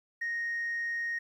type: tone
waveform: sine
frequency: 1864.7 Hz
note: A#6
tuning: in tune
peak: -29 dBFS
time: 0.21-1.19 s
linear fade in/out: 10 ms
effects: tanh soft clip ceiling -28 dBFS + 11-bit